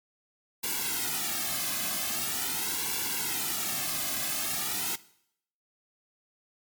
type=noise with flanger; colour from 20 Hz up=white; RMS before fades=-31 dBFS; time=0.63-4.96 s; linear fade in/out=10 ms; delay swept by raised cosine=1.6 to 2.17 ms; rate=0.43 Hz; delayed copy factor=-1; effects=noise-tail reverb RT60 0.7 s tail -19 dB re dry + MP3 96 kbps